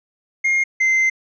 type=tone pair in turn; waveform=triangle; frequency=2131 / 2076 Hz; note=C7 / C7; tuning=+31 / -14 cents; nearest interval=unison; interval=45 cents; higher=first; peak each=-13 / -12 dBFS; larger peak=second; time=0.44-0.64 / 0.8-1.1 s; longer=second; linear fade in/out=10 ms; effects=resampled to 16000 Hz